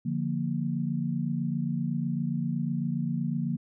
sine chord, Bb major, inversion first, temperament equal, 146.83 / 174.61 / 233.1 Hz, D3 / F3 / Bb3, 0 / 0 / 0 cents, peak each -31 dBFS, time 0.05-3.57 s, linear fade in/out 10 ms, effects none

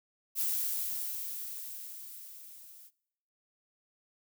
violet noise with level ramp, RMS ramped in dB -30 to -54 dBFS, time 0.35-2.91 s, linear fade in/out 50 ms, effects noise-tail reverb RT60 0.8 s tail -23 dB re dry

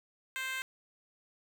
10% pulse tone with high-pass filter, 523.3 Hz, C5, in tune, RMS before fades -37 dBFS, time 0.36-0.62 s, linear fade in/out 0 ms, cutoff 1600 Hz, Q 1.7, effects none

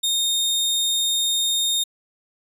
sawtooth tone, 3682 Hz, A#7, 22 cents flat, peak -16 dBFS, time 0.03-1.84 s, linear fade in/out 10 ms, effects resampled to 32000 Hz

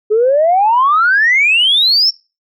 sine exponential sweep, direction up, 414.4 to 5540 Hz, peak -7 dBFS, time 0.1-2.11 s, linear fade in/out 20 ms, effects noise-tail reverb RT60 0.3 s tail -24 dB re dry + tanh soft clip ceiling -3 dBFS

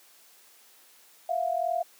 sine tone pair together, 667.8 / 710 Hz, E5 / F5, +22 / +28 cents, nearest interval minor second, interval 106 cents, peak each -28 dBFS, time 1.29-1.83 s, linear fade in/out 5 ms, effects white hiss -57 dBFS RMS until 1.99 s + high-pass 300 Hz 12 dB/octave

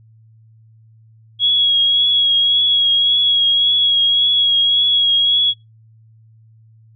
sine tone with vibrato, 3322 Hz, G#7, in tune, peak -11 dBFS, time 1.39-5.54 s, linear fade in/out 50 ms, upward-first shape triangle, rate 1.8 Hz, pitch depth 29 cents each way, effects noise-tail reverb RT60 0.2 s tail -22 dB re dry + added 111 Hz sine -45 dBFS peak until 6.95 s

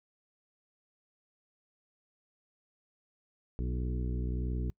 harmonic tone with a mistuned harmonic, 61.5 Hz, B1, 7 cents flat, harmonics 1 / 2 / 3 / 4 / 5 / 6 / 7, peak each -32 / -38 / -42 / -44 / -46 / -48 / -49 dBFS, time 3.59-4.7 s, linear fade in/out 0 ms, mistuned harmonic 5, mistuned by +24 cents, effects noise-tail reverb RT60 0.1 s tail -25 dB re dry

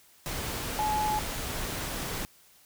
sine tone in noise, 851 Hz, G#5, 42 cents sharp, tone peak -26 dBFS, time 0.79-1.19 s, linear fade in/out 0 ms, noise pink, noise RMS -34 dBFS, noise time 0.26-2.25 s, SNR +5 dB, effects white hiss -59 dBFS RMS until 2.65 s

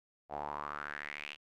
sawtooth tone with band-pass filter sweep, 73.42 Hz, D2, in tune, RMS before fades -42 dBFS, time 0.29-1.37 s, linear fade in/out 50 ms, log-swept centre 710 to 2900 Hz, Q 4.8, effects none

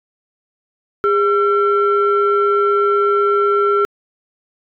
sine tone pair together, 405.9 / 1354 Hz, G#4 / E6, -40 / +46 cents, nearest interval octave + major sixth, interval 2086 cents, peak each -13 / -14 dBFS, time 1.04-3.85 s, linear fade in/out 0 ms, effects tanh soft clip ceiling -6 dBFS

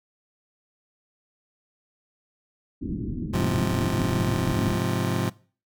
white low-pass noise, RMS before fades -30 dBFS, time 2.81-4.8 s, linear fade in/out 20 ms, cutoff 320 Hz, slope 48 dB/octave
25% pulse chord, F minor, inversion first, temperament just, 104.77 / 130.96 / 174.61 Hz, Ab2 / C3 / F3, +16 / +2 / 0 cents, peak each -24 dBFS, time 3.33-5.3 s, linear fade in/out 10 ms
effects noise-tail reverb RT60 0.4 s tail -21 dB re dry

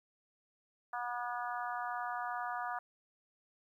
harmonic tone, 242.5 Hz, B3, 31 cents flat, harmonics 3 / 4 / 5 / 6 / 7, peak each -40 / -42 / -42 / -44 / -48 dBFS, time 0.93-2.79 s, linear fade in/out 5 ms, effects 12-bit

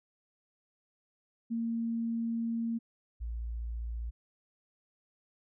sine tone pair in turn, 230 / 57.5 Hz, A#3 / A#1, -23 / -23 cents, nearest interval 2 octaves, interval 2400 cents, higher first, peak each -30 / -34 dBFS, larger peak first, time 1.5-2.79 / 3.2-4.11 s, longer first, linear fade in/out 20 ms, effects none

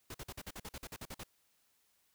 pink noise bursts, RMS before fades -45 dBFS, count 13, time 0.1-1.236 s, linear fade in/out 5 ms, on 44 ms, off 47 ms, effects white hiss -74 dBFS RMS until 2.14 s

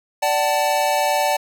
square chord, D major, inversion none, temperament equal with one note detuned, 587.3 / 757.7 / 880 Hz, D5 / F#5 / A5, 0 / +41 / 0 cents, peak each -22 dBFS, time 0.22-1.37 s, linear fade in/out 10 ms, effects none

